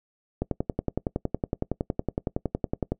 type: click train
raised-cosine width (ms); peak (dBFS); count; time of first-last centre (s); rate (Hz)
2; -12; 28; 0.42-2.92; 10.8
effects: noise-tail reverb RT60 0.1 s tail -22 dB re dry